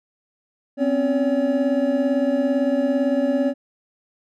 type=tone cluster; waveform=triangle; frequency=256 / 273.8 / 568 Hz; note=C4 / C#4 / C#5; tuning=-38 / -21 / +42 cents; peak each=-20 dBFS; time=0.77-3.54 s; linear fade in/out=50 ms; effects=none